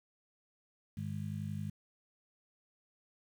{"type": "harmonic tone", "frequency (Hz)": 51.2, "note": "G#1", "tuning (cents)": -24, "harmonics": [2, 3, 4], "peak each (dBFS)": [-40, -41, -42], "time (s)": [0.97, 1.7], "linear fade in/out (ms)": 5, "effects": ["10-bit"]}